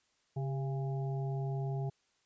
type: harmonic tone with a mistuned harmonic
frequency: 136.7 Hz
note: C#3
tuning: 24 cents flat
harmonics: 1 / 3 / 5 / 6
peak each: -33 / -43 / -47 / -49 dBFS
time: 0.36-1.9 s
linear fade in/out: 10 ms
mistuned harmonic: 3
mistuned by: -52 cents
effects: white hiss -74 dBFS RMS until 2.25 s + resampled to 16000 Hz